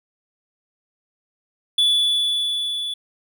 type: tone with level ramp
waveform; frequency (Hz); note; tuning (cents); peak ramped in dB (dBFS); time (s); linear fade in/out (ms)
triangle; 3446; A7; -37; -12 to -23; 1.78-2.94; 5
effects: none